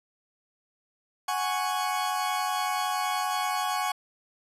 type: chord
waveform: 40% pulse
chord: F# suspended second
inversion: none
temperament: equal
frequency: 740 / 830.6 / 1108.7 Hz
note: F#5 / G#5 / C#6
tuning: 0 / 0 / 0 cents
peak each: -30 dBFS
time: 1.28-3.92 s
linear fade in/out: 5 ms
effects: resampled to 32000 Hz